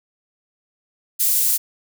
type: high-pass noise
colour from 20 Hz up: pink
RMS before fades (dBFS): -18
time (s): 1.19-1.58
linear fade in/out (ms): 20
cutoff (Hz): 11000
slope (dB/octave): 12
effects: none